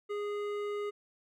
sine tone with hard clipping, 412.7 Hz, G#4, 11 cents flat, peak -35 dBFS, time 0.09-0.91 s, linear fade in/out 20 ms, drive 12 dB, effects none

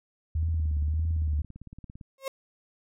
sine tone with vibrato, 77.78 Hz, D#2, in tune, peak -24 dBFS, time 0.35-1.42 s, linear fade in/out 5 ms, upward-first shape triangle, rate 1.7 Hz, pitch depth 96 cents each way
click train, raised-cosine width 5 ms, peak -31 dBFS, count 29, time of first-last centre 0.43-2.012 s, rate 17.7 Hz
35% pulse tone with exponential growth, 538 Hz, C5, 48 cents sharp, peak -25 dBFS, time 2.18-2.28 s, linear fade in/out 2 ms, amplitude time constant 21 ms
effects none

